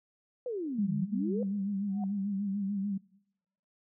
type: exponential two-way sweep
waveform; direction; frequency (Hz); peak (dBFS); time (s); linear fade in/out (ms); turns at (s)
sine; down then up; 519 to 141.3 to 519; -32; 0.46-1.43; 2; 0.96
type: tone with vibrato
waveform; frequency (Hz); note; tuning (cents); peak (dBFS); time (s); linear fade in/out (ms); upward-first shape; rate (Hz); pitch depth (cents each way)
sine; 199.3; G3; +29; -30; 0.78-2.98; 10; sine; 6.8; 63
type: tone with exponential growth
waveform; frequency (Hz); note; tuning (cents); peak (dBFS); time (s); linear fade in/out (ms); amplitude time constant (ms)
sine; 736; F#5; -9; -37; 1.88-2.04; 2; 34
effects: noise-tail reverb RT60 0.9 s tail -23 dB re dry